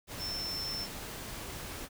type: tone in noise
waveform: sine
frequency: 5350 Hz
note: E8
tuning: 25 cents sharp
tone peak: -35 dBFS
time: 0.18-0.88 s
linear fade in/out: 50 ms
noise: pink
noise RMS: -42 dBFS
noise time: 0.07-1.89 s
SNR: +4 dB
effects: none